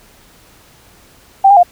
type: tone with pitch steps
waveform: sine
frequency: 781 / 807 / 706 Hz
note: G5 / G#5 / F5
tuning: -7 / -50 / +19 cents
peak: -3 dBFS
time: 1.44-1.632 s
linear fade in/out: 10 ms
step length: 64 ms
effects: pink hiss -46 dBFS RMS until 1.71 s